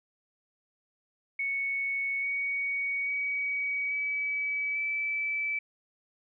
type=tone with pitch steps; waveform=sine; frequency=2217 / 2240 / 2264 / 2287 / 2311 Hz; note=C#7 / C#7 / C#7 / D7 / D7; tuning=0 / +18 / +36 / -47 / -28 cents; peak=-28 dBFS; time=1.39-5.59 s; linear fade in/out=5 ms; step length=840 ms; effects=none